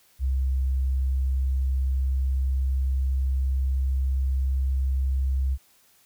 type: tone with pitch glide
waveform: sine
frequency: 65.8 to 66.37 Hz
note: C2 to C2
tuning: +10 to +25 cents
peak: -21 dBFS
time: 0.19-5.58 s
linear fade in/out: 50 ms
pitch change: +15 cents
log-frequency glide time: 0.58-5.27 s
effects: white hiss -60 dBFS RMS until 6.05 s